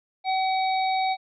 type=harmonic tone with a mistuned harmonic; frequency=758 Hz; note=F#5; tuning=42 cents sharp; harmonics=1 / 3 / 5 / 6; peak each=-22 / -32 / -36 / -38 dBFS; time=0.24-1.17 s; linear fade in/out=50 ms; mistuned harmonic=6; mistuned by=-93 cents; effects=none